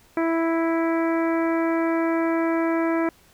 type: harmonic tone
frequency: 329.6 Hz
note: E4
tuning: in tune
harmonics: 1 / 2 / 3 / 4 / 5 / 6 / 7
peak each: -21 / -27 / -31 / -33 / -35 / -37 / -38 dBFS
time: 0.17-3.09 s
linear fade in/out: 2 ms
effects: pink hiss -56 dBFS RMS until 3.33 s